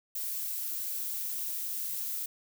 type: noise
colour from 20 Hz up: violet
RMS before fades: -35 dBFS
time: 0.15-2.26 s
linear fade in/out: 5 ms
effects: none